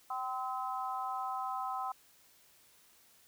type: harmonic tone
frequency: 257.3 Hz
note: C4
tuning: 29 cents flat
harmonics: 3 / 4 / 5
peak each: -38 / -39 / -40 dBFS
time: 0.1-1.92 s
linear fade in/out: 5 ms
effects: white hiss -64 dBFS RMS until 3.27 s